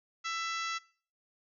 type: harmonic tone with a mistuned harmonic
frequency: 665 Hz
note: E5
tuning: 15 cents sharp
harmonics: 2 / 3 / 4 / 5 / 6 / 7 / 8 / 9 / 10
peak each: -36 / -40 / -42 / -44 / -46 / -47 / -48 / -49 / -50 dBFS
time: 0.24-0.79 s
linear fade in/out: 20 ms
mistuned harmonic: 8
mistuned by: +26 cents
effects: noise-tail reverb RT60 0.5 s tail -23 dB re dry